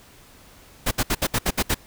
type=noise bursts; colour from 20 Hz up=pink; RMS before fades=-21 dBFS; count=8; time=0.86-1.746 s; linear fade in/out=10 ms; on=53 ms; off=66 ms; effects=pink hiss -50 dBFS RMS until 1.86 s